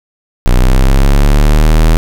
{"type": "linear sweep", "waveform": "square", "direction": "up", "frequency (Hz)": [30.33, 40.59], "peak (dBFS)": -5, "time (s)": [0.46, 1.97], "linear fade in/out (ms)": 0, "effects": []}